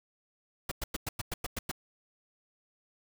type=noise bursts; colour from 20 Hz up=pink; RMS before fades=-34 dBFS; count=9; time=0.69-1.715 s; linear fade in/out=5 ms; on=25 ms; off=100 ms; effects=none